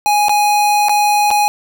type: tone with dropouts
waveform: square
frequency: 830.6 Hz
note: G#5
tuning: in tune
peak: -11 dBFS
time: 0.06-1.48 s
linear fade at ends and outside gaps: 0 ms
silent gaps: 0.284-0.294 / 0.885-0.894 / 1.305-1.312 s
effects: none